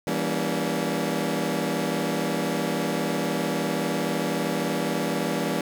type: chord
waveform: 20% pulse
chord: E diminished seventh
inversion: none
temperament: just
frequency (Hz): 164.81 / 197.78 / 237.3 / 284.8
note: E3 / G3 / Bb3 / Db4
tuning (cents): 0 / +16 / +31 / +47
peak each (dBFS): -25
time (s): 0.07-5.61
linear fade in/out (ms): 2
effects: none